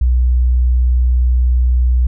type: tone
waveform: sine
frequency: 61.74 Hz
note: B1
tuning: in tune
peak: -9 dBFS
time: 0.01-2.07 s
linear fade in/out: 5 ms
effects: none